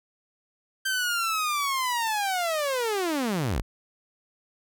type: linear sweep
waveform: sawtooth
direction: down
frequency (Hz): 1568 to 36.68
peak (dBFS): -21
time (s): 0.85-3.62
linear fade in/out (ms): 10
effects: none